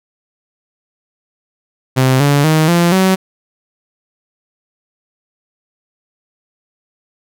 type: tone with pitch steps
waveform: sawtooth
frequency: 130.4 / 143.03 / 156.87 / 172.06 / 188.72 Hz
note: C3 / D3 / D#3 / F3 / F#3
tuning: -5 / -45 / +14 / -26 / +34 cents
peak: -5 dBFS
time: 1.96-3.16 s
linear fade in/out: 20 ms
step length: 240 ms
effects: none